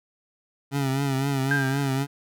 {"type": "tone with vibrato", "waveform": "25% pulse", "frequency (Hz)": 136.8, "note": "C#3", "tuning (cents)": -23, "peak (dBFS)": -19, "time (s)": [0.71, 2.07], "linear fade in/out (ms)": 50, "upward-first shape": "triangle", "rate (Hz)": 3.9, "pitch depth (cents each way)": 71}
{"type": "tone with exponential decay", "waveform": "sine", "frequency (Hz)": 1589, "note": "G6", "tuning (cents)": 23, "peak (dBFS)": -19, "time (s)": [1.51, 2.07], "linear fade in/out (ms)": 2, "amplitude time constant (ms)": 120}
{"effects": []}